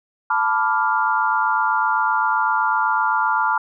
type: chord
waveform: sine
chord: B half-diminished seventh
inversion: third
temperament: equal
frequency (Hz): 880 / 987.8 / 1174.7 / 1396.9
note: A5 / B5 / D6 / F6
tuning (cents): 0 / 0 / 0 / 0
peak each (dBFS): -21 / -22 / -24 / -21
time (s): 0.3-3.58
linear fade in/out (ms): 5
effects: none